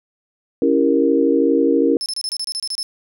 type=chord; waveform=sine; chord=C# diminished seventh; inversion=none; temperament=equal; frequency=277.2 / 329.6 / 392 / 466.2 Hz; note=C#4 / E4 / G4 / Bb4; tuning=0 / 0 / 0 / 0 cents; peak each=-17 / -18 / -22 / -17 dBFS; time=0.62-1.97 s; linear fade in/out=2 ms
type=tone bursts; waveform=35% pulse; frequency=5250 Hz; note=E8; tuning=8 cents flat; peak=-19 dBFS; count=11; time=2.01-2.829 s; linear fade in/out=0 ms; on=49 ms; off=28 ms
effects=none